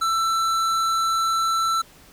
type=tone with hard clipping; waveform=sine; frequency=1333 Hz; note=E6; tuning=19 cents sharp; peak=-21 dBFS; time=0.01-1.82 s; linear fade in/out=10 ms; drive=13 dB; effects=pink hiss -50 dBFS RMS until 2.12 s